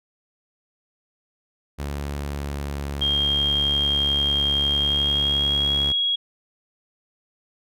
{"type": "tone with vibrato", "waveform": "sawtooth", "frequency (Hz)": 71.2, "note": "C#2", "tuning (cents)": 47, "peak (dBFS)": -23, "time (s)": [1.78, 5.93], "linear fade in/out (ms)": 20, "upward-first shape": "triangle", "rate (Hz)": 0.7, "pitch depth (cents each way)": 10}
{"type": "tone with pitch glide", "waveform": "sine", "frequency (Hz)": [3221, 3310], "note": ["G7", "G#7"], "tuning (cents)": [46, -6], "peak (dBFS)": -19, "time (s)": [3.01, 6.16], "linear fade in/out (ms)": 10, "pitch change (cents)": 48, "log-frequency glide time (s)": [4.76, 5.83]}
{"effects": []}